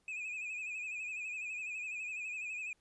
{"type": "tone with vibrato", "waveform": "triangle", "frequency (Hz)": 2509, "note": "D#7", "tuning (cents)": 14, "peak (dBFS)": -37, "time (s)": [0.08, 2.73], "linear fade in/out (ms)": 2, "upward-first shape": "sine", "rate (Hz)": 12, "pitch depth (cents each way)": 69, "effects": ["pink hiss -75 dBFS RMS until 2.8 s", "resampled to 24000 Hz"]}